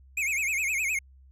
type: tone with vibrato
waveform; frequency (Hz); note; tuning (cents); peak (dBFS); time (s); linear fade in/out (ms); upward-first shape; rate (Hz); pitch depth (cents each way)
square; 2349; D7; 0; -26; 0.17-0.99; 5; sine; 9.7; 180
effects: added 66 Hz sine -51 dBFS peak until 1.31 s + low-pass 12000 Hz 12 dB/octave